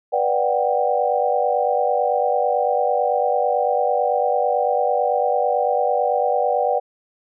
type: chord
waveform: sine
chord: G major seventh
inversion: first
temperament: just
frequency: 490 / 588 / 735 / 784 Hz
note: B4 / D5 / F#5 / G5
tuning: -14 / +2 / -12 / 0 cents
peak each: -22 dBFS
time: 0.12-6.8 s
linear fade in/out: 20 ms
effects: none